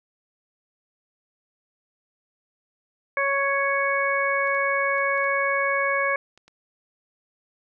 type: harmonic tone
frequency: 555 Hz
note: C#5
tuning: 2 cents sharp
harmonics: 1 / 2 / 3 / 4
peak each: -26 / -26 / -26 / -26 dBFS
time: 3.17-6.16 s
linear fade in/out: 2 ms
type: clicks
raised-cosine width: 0.2 ms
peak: -34 dBFS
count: 7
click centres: 4.474 / 4.548 / 4.982 / 5.178 / 5.242 / 6.376 / 6.48 s
effects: none